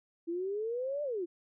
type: exponential two-way sweep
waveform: sine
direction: up then down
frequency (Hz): 329.6 to 599 to 329.6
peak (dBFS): -32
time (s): 0.27-1.26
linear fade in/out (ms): 20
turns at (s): 1.03
effects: none